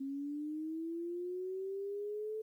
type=linear sweep; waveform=sine; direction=up; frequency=268.9 to 438.7 Hz; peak=-37 dBFS; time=0-2.42 s; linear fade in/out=10 ms; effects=12-bit